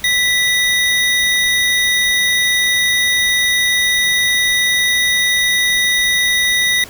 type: tone pair together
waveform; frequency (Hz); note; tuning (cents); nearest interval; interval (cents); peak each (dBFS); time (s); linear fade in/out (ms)
square; 1975.5 / 3734; B6 / A#7; 0 / +2; major seventh; 1102; -15 / -17; 0.04-6.84; 2
effects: pink hiss -36 dBFS RMS until 6.89 s